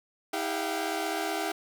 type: tone cluster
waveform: sawtooth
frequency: 320.9 / 400.4 / 690 / 766 Hz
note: E4 / G4 / F5 / G5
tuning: -46 / +37 / -21 / -40 cents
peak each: -31 dBFS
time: 0.33-1.52 s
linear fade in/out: 5 ms
effects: none